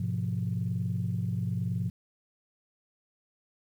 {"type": "chord", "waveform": "sine", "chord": "F diminished", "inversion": "first", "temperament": "just", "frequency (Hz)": [104.77, 125.72, 174.61], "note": ["Ab2", "Cb3", "F3"], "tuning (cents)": [16, 31, 0], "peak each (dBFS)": [-31, -32, -32], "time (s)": [0, 1.9], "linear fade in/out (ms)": 5, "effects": ["tanh soft clip ceiling -20 dBFS", "10-bit"]}